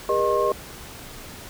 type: tone cluster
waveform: sine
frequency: 404.7 / 479.6 / 612 / 1075 Hz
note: G#4 / A#4 / D#5 / C6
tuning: -45 / +49 / -29 / +47 cents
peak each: -24 dBFS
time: 0.09-0.52 s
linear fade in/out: 2 ms
effects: pink hiss -40 dBFS RMS until 1.49 s